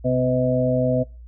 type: harmonic tone with a mistuned harmonic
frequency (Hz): 126.8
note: B2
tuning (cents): +46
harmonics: 1 / 2 / 4 / 5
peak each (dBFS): -23 / -23 / -23 / -23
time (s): 0.04-1.04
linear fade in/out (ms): 20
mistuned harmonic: 1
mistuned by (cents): +33
effects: noise-tail reverb RT60 0.3 s tail -22 dB re dry + added 59 Hz sine -38 dBFS peak until 1.27 s